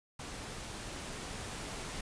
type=noise with level ramp; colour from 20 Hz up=pink; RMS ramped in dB=-44 to -41 dBFS; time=0.19-2.01 s; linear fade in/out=5 ms; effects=resampled to 22050 Hz